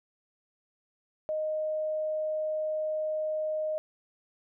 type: tone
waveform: sine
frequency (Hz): 620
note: D#5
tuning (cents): -6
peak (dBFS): -28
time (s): 1.29-3.78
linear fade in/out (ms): 0
effects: none